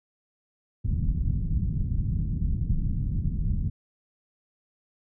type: low-pass noise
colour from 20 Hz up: pink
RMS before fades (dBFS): -26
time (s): 0.84-3.7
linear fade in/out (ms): 10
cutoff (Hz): 180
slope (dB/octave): 24
effects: none